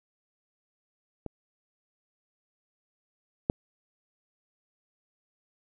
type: clicks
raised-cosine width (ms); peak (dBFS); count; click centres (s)
2; -22 / -10; 2; 1.263 / 3.499
effects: none